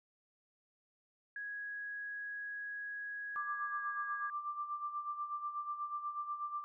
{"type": "tone with pitch glide", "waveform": "sine", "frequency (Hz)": [1661.2, 1645], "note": ["G#6", "G#6"], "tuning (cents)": [0, -17], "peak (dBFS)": -40, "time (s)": [1.36, 4.3], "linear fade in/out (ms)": 2, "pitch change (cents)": -17, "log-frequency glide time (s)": [3.44, 3.91]}
{"type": "tone with tremolo", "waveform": "sine", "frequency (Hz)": 1181, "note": "D6", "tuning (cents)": 9, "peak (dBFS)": -35, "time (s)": [3.36, 6.64], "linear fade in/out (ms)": 0, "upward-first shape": "sine", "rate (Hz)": 8.2, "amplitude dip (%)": 65}
{"effects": []}